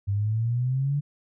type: exponential sweep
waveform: sine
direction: up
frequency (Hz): 98 to 146.83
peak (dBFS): -22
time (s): 0.07-1.01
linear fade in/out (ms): 20
effects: none